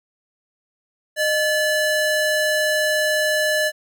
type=ring-modulated tone; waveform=square; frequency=1170 Hz; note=D6; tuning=7 cents flat; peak=-15 dBFS; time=1.16-3.72 s; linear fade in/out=50 ms; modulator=557 Hz; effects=none